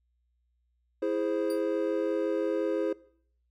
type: chord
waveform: triangle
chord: E augmented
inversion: none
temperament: equal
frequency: 329.6 / 415.3 / 523.3 Hz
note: E4 / G#4 / B#4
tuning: 0 / 0 / 0 cents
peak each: -29 dBFS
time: 1.02-2.93 s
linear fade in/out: 5 ms
type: tone with exponential decay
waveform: 20% pulse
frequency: 4699 Hz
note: D8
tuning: in tune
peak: -34 dBFS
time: 1.5-1.65 s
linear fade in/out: 2 ms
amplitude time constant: 31 ms
effects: noise-tail reverb RT60 0.6 s tail -21 dB re dry + added 60 Hz sine -70 dBFS peak until 3.5 s